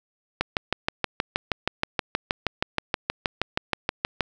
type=click train; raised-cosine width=0.3 ms; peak=-6 dBFS; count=25; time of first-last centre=0.41-4.207 s; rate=6.32 Hz; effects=none